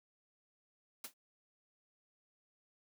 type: noise with exponential decay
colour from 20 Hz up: white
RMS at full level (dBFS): -39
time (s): 1.04-1.14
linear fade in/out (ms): 5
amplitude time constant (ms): 20
effects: high-pass 200 Hz 12 dB/octave